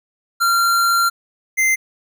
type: tone pair in turn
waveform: square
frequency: 1378 / 2078 Hz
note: F6 / C7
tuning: -24 / -12 cents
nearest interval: perfect fifth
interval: 712 cents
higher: second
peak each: -14 dBFS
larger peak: neither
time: 0.4-1.1 / 1.57-1.76 s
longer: first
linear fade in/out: 20 ms
effects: none